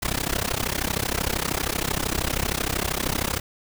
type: noise with amplitude modulation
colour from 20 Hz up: pink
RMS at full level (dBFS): -22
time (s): 0.02-3.4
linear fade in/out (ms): 10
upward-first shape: sine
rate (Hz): 32.9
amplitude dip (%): 95
effects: none